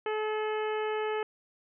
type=harmonic tone; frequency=430 Hz; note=A4; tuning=40 cents flat; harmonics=1 / 2 / 3 / 4 / 5 / 6 / 7; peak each=-30 / -36 / -40 / -42 / -44 / -46 / -47 dBFS; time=0.06-1.23 s; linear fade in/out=2 ms; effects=none